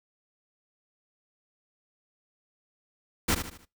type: noise with echo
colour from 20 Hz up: pink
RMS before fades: -24 dBFS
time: 3.28-3.35 s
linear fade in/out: 10 ms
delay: 76 ms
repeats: 4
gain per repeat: -8 dB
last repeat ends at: 3.654 s
effects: noise-tail reverb RT60 0.2 s tail -20 dB re dry